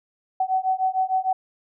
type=beating tone pair; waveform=sine; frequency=751 / 757.6 Hz; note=F#5 / F#5; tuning=+26 / +41 cents; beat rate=6.6 Hz; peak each=-23 dBFS; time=0.4-1.33 s; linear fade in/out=5 ms; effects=none